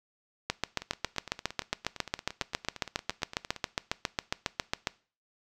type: two click trains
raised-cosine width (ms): 0.2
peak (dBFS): -10 / -22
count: 33 / 25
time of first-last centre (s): 0.5-4.872 / 0.82-3.563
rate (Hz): 7.32 / 8.75
effects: noise-tail reverb RT60 0.4 s tail -21 dB re dry